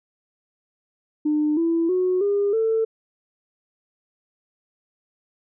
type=tone with pitch steps; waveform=sine; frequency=301.4 / 332.5 / 366.8 / 404.7 / 446.4 Hz; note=D4 / E4 / F#4 / G#4 / A4; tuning=+45 / +15 / -15 / -45 / +25 cents; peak=-17 dBFS; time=1.25-2.85 s; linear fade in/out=10 ms; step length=320 ms; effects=tanh soft clip ceiling -13 dBFS